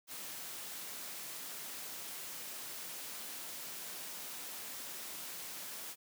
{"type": "high-pass noise", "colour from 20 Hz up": "white", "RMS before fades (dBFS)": -45, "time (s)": [0.07, 5.96], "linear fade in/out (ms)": 50, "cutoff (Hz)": 150, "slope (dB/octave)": 12, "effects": []}